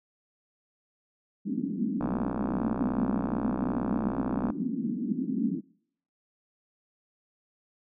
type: band-pass noise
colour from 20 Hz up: white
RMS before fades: -30 dBFS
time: 1.45-5.61 s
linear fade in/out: 20 ms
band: 190 to 280 Hz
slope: 48 dB/octave
type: click train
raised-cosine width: 1 ms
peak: -19 dBFS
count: 157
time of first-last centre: 2.01-4.502 s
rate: 62.6 Hz
effects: noise-tail reverb RT60 0.7 s tail -26 dB re dry